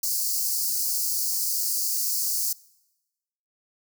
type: high-pass noise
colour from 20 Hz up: white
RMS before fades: -26 dBFS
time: 0.03-2.53 s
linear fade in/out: 5 ms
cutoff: 4400 Hz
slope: 96 dB/octave
effects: noise-tail reverb RT60 1.0 s tail -23 dB re dry